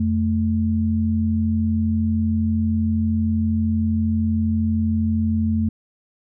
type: tone pair together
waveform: sine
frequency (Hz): 87.31 / 220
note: F2 / A3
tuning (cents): 0 / 0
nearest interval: octave + major third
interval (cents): 1600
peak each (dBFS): -21 / -19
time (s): 0-5.69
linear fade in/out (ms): 5
effects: none